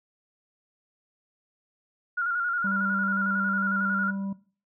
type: tone with vibrato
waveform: sine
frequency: 1414 Hz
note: F6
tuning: 21 cents sharp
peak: -24 dBFS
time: 2.17-4.11 s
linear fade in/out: 10 ms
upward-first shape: square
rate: 11 Hz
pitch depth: 40 cents each way
type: harmonic tone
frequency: 196 Hz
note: G3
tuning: in tune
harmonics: 1 / 3 / 5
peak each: -29 / -47 / -48 dBFS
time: 2.64-4.33 s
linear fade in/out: 5 ms
effects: noise-tail reverb RT60 0.4 s tail -18 dB re dry